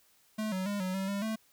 square tone with pitch steps, 216.1 / 187 / 203.4 / 185.4 / 192.4 / 199.9 / 220.1 Hz, A3 / F#3 / G#3 / F#3 / G3 / G3 / A3, -31 / +19 / -36 / +4 / -32 / +34 / +1 cents, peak -32 dBFS, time 0.38-1.36 s, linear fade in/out 10 ms, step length 140 ms, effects white hiss -66 dBFS RMS until 1.52 s

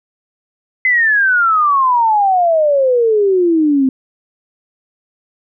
sine exponential sweep, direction down, 2061 to 258.5 Hz, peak -9 dBFS, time 0.85-3.89 s, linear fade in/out 2 ms, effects none

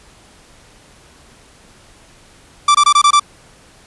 45% pulse tone bursts, 1170 Hz, D6, 7 cents flat, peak -7 dBFS, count 6, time 2.68-3.197 s, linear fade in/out 5 ms, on 67 ms, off 23 ms, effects pink hiss -46 dBFS RMS until 3.86 s + resampled to 24000 Hz

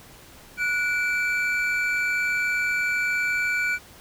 triangle tone pair together, 1466 / 2325 Hz, F#6 / D7, -16 / -18 cents, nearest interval minor sixth, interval 798 cents, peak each -23 dBFS, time 0.57-3.79 s, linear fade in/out 50 ms, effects pink hiss -48 dBFS RMS until 4 s

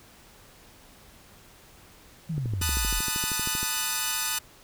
sine exponential sweep, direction down, 172.9 to 38.89 Hz, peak -27 dBFS, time 2.29-3 s, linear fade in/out 10 ms
click train, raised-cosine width 3 ms, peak -22 dBFS, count 17, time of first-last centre 2.38-3.63 s, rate 12.8 Hz
5% pulse chord, B dominant seventh, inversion third, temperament equal with one note detuned, 880 / 987.8 / 1238.8 / 1480 Hz, A5 / B5 / D#6 / F#6, 0 / 0 / -8 / 0 cents, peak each -21 / -25 / -19 / -19 dBFS, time 2.61-4.39 s, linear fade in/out 10 ms
effects pink hiss -53 dBFS RMS until 4.63 s

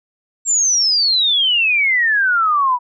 sine exponential sweep, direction down, 7540 to 961 Hz, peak -12 dBFS, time 0.45-2.79 s, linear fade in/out 50 ms, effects none

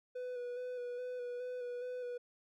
triangle tone with vibrato, 493.9 Hz, B4, in tune, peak -37 dBFS, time 0.15-2.18 s, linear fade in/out 10 ms, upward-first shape square, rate 2.4 Hz, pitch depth 20 cents each way, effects none

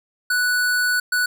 square tone bursts at uneven times, 1480 Hz, F#6, in tune, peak -18 dBFS, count 2, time 0.3-1 / 1.12-1.26 s, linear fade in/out 5 ms, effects none

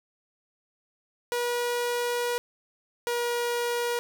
sawtooth tone pair in turn, 482.5 / 478.6 Hz, B4 / A#4, -40 / +46 cents, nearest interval unison, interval 14 cents, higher first, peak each -22 dBFS, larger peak neither, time 1.32-2.38 / 3.07-3.99 s, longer first, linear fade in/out 0 ms, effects none

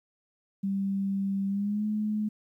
sine tone with pitch glide, 196 to 212.5 Hz, G3 to G#3, 0 to +40 cents, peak -26 dBFS, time 0.63-2.29 s, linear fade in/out 10 ms, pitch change +140 cents, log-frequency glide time 1.48-1.85 s, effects 11-bit

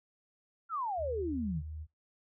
sine exponential sweep, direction down, 1404 to 137.2 Hz, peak -32 dBFS, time 0.69-1.63 s, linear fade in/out 50 ms
sine tone, 77.6 Hz, D#2, 4 cents flat, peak -39 dBFS, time 0.97-1.87 s, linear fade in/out 50 ms
effects noise-tail reverb RT60 0.2 s tail -25 dB re dry

